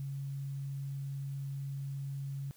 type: tone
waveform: sine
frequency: 138 Hz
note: C#3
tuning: 7 cents flat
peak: -36 dBFS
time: 0-2.51 s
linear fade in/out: 0 ms
effects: white hiss -63 dBFS RMS until 2.56 s